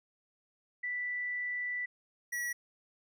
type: tone pair in turn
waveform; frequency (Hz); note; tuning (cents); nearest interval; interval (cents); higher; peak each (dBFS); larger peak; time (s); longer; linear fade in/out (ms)
sine / square; 1973 / 1931.3; B6 / B6; -2 / -39; unison; 37; first; -33 / -34; first; 0.83-1.86 / 2.32-2.53; first; 10
effects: none